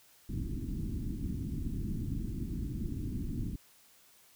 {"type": "low-pass noise", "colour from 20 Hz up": "pink", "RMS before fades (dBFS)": -36, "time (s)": [0.29, 3.56], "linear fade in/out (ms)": 5, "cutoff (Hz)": 320, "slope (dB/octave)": 48, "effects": ["white hiss -62 dBFS RMS until 4.35 s"]}